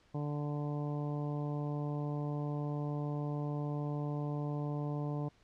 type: harmonic tone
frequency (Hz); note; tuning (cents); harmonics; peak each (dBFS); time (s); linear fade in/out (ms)
146.83; D3; 0; 1 / 2 / 3 / 4 / 5 / 6 / 7; -35 / -41 / -45 / -47 / -49 / -51 / -52; 0.14-5.29; 10
effects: pink hiss -67 dBFS RMS until 5.43 s + low-pass 5000 Hz 12 dB/octave